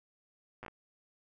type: slowing click train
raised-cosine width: 0.5 ms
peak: -30 dBFS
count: 5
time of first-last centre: 0.63-0.682 s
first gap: 8 ms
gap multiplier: 1.33
effects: none